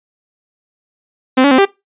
sawtooth tone with pitch steps, 259 / 283.3 / 259.8 / 394.9 Hz, C4 / C#4 / C4 / G4, -17 / +38 / -12 / +13 cents, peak -3 dBFS, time 1.37-1.654 s, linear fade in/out 10 ms, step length 71 ms, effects noise-tail reverb RT60 0.2 s tail -20 dB re dry + resampled to 8000 Hz

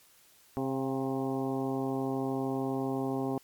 harmonic tone with a mistuned harmonic, 133.3 Hz, C3, 33 cents sharp, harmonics 1 / 2 / 3 / 4 / 5 / 6 / 7 / 8, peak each -38 / -32 / -35 / -41 / -41 / -40 / -46 / -46 dBFS, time 0.57-3.38 s, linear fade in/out 0 ms, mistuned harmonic 5, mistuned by +53 cents, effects white hiss -61 dBFS RMS until 3.43 s + MP3 96 kbps

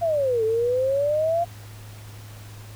sine exponential two-way sweep, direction down then up, 698.5 to 434.7 to 698.5 Hz, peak -19 dBFS, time 0.01-1.45 s, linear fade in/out 20 ms, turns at 0.44 s, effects added 105 Hz sine -39 dBFS peak until 2.75 s + pink hiss -47 dBFS RMS until 2.75 s

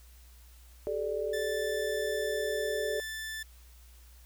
sine chord, G suspended second, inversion none, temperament equal with one note detuned, 392 / 431.7 / 587.3 Hz, G4 / A4 / D5, 0 / -33 / 0 cents, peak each -37 / -33 / -34 dBFS, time 0.87-3 s, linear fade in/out 0 ms
sawtooth tone, 1760 Hz, A6, in tune, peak -33 dBFS, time 1.33-3.43 s, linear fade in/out 5 ms
effects added 60 Hz sine -52 dBFS peak until 4.25 s + white hiss -61 dBFS RMS until 4.25 s

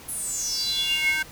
square tone with high-pass filter sweep, 311.1 Hz, D#4, in tune, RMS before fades -26 dBFS, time 0.08-1.23 s, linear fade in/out 10 ms, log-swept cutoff 11000 to 1700 Hz, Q 9.1, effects pink hiss -45 dBFS RMS until 1.31 s

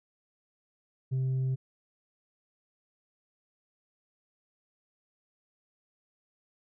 triangle tone with tanh clipping, 130.81 Hz, C3, in tune, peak -27 dBFS, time 1.11-1.56 s, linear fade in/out 20 ms, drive 7 dB, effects none

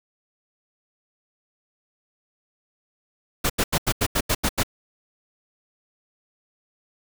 pink noise bursts, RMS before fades -21 dBFS, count 9, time 3.44-4.634 s, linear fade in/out 10 ms, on 58 ms, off 84 ms, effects none

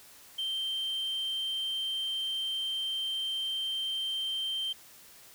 sine tone, 3135 Hz, G7, 1 cent flat, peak -28 dBFS, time 0.38-4.73 s, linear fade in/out 10 ms, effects tanh soft clip ceiling -29 dBFS + white hiss -54 dBFS RMS until 5.34 s

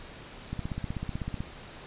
click train, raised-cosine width 5 ms, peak -20 dBFS, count 15, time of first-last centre 0.53-1.405 s, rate 16 Hz, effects pink hiss -46 dBFS RMS until 1.86 s + resampled to 8000 Hz

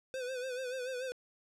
square tone with vibrato, 509 Hz, C5, 48 cents flat, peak -37 dBFS, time 0.14-1.12 s, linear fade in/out 0 ms, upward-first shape sine, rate 6.9 Hz, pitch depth 67 cents each way, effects low-pass 9000 Hz 12 dB/octave + 13-bit

